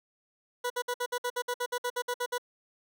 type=tone bursts; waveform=20% pulse; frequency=490 Hz; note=B4; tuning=14 cents flat; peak=-24 dBFS; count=15; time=0.64-2.382 s; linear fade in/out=10 ms; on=62 ms; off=58 ms; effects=none